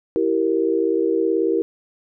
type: chord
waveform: sine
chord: E diminished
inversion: none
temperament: equal with one note detuned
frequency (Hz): 329.6 / 388.4 / 466.2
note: E4 / G4 / Bb4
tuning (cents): 0 / -16 / 0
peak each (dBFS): -21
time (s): 0.16-1.62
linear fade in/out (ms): 0
effects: none